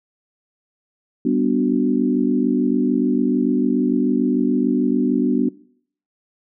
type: chord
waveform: sine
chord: G major seventh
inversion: none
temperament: equal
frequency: 196 / 246.9 / 293.7 / 370 Hz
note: G3 / B3 / D4 / F#4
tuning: 0 / 0 / 0 / 0 cents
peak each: -24 / -18 / -20 / -24 dBFS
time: 1.25-5.49 s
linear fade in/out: 5 ms
effects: noise-tail reverb RT60 0.6 s tail -21 dB re dry